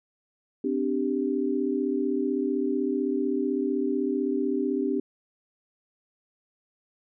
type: chord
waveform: sine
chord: C suspended second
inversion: none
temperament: equal with one note detuned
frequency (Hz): 257.9 / 293.7 / 392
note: C4 / D4 / G4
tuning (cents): -25 / 0 / 0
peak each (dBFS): -28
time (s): 0.64-5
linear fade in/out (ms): 5
effects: none